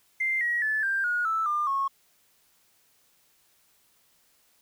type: tone with pitch steps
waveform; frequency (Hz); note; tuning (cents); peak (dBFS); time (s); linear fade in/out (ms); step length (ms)
triangle; 2090 / 1905.5 / 1737.3 / 1583.9 / 1444.1 / 1316.6 / 1200.4 / 1094.4; C7 / A#6 / A6 / G6 / F#6 / E6 / D6 / C#6; -2 / +38 / -22 / +17 / -42 / -3 / +38 / -23; -20; 0.2-1.88; 10; 210
effects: tanh soft clip ceiling -22 dBFS + white hiss -65 dBFS RMS until 4.61 s